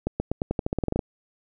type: accelerating click train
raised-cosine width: 2 ms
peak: -11 dBFS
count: 14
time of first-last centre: 0.07-0.992 s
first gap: 130 ms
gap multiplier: 0.89
effects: none